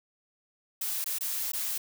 blue noise with dropouts, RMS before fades -32 dBFS, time 0.81-1.78 s, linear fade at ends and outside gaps 5 ms, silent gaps 1.043-1.06 / 1.186-1.208 / 1.519-1.533 s, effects none

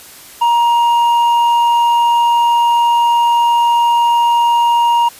sine tone with hard clipping, 943 Hz, A#5, 20 cents sharp, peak -10 dBFS, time 0.41-5.09 s, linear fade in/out 10 ms, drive 4 dB, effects white hiss -37 dBFS RMS until 5.19 s + resampled to 32000 Hz

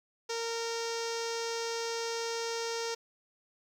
sawtooth tone with low-pass filter, 461 Hz, A#4, 19 cents flat, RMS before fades -35 dBFS, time 0.29-2.95 s, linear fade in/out 10 ms, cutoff 5800 Hz, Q 4.1, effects 10-bit

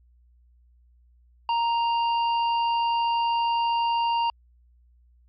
harmonic tone, 932.3 Hz, A#5, in tune, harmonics 1 / 3 / 5, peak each -21 / -32 / -40 dBFS, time 1.49-4.3 s, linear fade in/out 2 ms, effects added 60 Hz sine -55 dBFS peak until 5.28 s + MP3 48 kbps

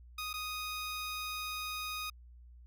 15% pulse tone with dropouts, 1244.5 Hz, D#6, in tune, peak -31 dBFS, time 0.18-2.1 s, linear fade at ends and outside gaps 5 ms, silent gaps 0.331-0.338 s, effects added 60 Hz sine -52 dBFS peak until 2.66 s

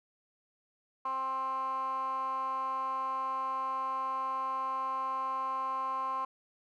15% pulse tone with band-pass filter, 263.8 Hz, C4, 14 cents sharp, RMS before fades -34 dBFS, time 1.05-6.25 s, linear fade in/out 5 ms, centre 1100 Hz, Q 8.3, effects none

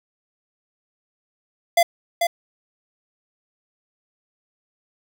square tone with echo, 684 Hz, F5, 36 cents flat, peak -13 dBFS, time 1.77-1.83 s, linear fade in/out 5 ms, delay 440 ms, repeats 1, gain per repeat -5 dB, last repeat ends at 2.27 s, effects none

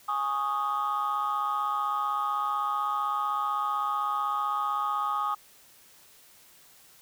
sine chord, Ab suspended fourth, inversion none, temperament equal, 830.6 / 1108.7 / 1244.5 Hz, Ab5 / Db6 / Eb6, 0 / 0 / 0 cents, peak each -31 / -31 / -27 dBFS, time 0.08-5.35 s, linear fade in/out 10 ms, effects tanh soft clip ceiling -21 dBFS + white hiss -56 dBFS RMS until 7.01 s

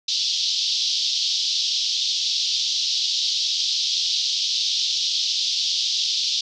pink band-pass noise, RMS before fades -23 dBFS, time 0.08-6.41 s, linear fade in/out 5 ms, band 3300 to 5600 Hz, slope 48 dB/octave, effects none

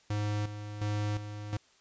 square tone with tremolo, 104.5 Hz, G#2, 11 cents sharp, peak -30 dBFS, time 0.1-1.57 s, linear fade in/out 5 ms, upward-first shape square, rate 1.4 Hz, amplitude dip 65%, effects white hiss -64 dBFS RMS until 1.8 s + resampled to 16000 Hz

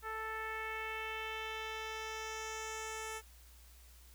10% pulse tone with low-pass filter sweep, 440 Hz, A4, in tune, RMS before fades -42 dBFS, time 0.02-3.22 s, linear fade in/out 50 ms, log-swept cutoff 1500 to 9700 Hz, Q 2, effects added 60 Hz sine -57 dBFS peak until 4.14 s + white hiss -63 dBFS RMS until 4.14 s

